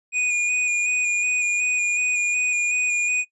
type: tone with vibrato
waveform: square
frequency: 2457 Hz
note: D#7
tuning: 22 cents flat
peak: -20 dBFS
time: 0.12-3.25 s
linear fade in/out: 50 ms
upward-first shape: square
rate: 2.7 Hz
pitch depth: 17 cents each way
effects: noise-tail reverb RT60 0.1 s tail -19 dB re dry + resampled to 24000 Hz